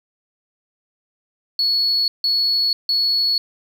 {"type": "tone bursts", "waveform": "sine", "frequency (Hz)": 4386, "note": "C#8", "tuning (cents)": -19, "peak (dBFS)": -14, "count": 3, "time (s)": [1.59, 3.38], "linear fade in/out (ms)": 2, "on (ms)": 490, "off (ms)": 160, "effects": ["tanh soft clip ceiling -12 dBFS", "8-bit"]}